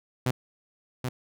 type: tone with echo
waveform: sawtooth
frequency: 126.5 Hz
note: B2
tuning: 42 cents sharp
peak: -19 dBFS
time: 0.26-0.31 s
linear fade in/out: 5 ms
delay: 780 ms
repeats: 1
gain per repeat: -5 dB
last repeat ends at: 1.09 s
effects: none